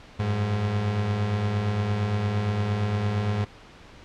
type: beating tone pair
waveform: 35% pulse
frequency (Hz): 95.7 / 104.4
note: G2 / G#2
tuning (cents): -41 / +10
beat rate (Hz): 8.7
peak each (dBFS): -31 / -22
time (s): 0.19-3.45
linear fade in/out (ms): 10
effects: pink hiss -48 dBFS RMS until 4.04 s + low-pass 4000 Hz 12 dB/octave